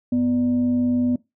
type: tone with frequency modulation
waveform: sine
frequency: 246.9 Hz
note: B3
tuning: in tune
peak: -17 dBFS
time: 0.12-1.16 s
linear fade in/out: 5 ms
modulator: 344 Hz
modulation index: 0.28
effects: noise-tail reverb RT60 0.2 s tail -20 dB re dry